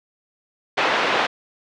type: band-pass noise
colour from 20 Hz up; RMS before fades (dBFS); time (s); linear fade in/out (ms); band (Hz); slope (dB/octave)
pink; -20; 0.77-1.27; 10; 550 to 3100; 12
effects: low-pass 5000 Hz 12 dB/octave